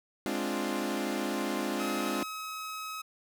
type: chord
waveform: sawtooth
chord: D half-diminished seventh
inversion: second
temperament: equal with one note detuned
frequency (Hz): 208.3 / 261.6 / 293.7 / 349.2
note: Ab3 / C4 / D4 / F4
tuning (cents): +5 / 0 / 0 / 0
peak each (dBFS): -32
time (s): 0.26-2.23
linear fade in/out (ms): 0
type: tone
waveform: sawtooth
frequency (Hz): 1277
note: D#6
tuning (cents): +45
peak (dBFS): -33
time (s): 1.79-3.02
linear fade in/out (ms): 10
effects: none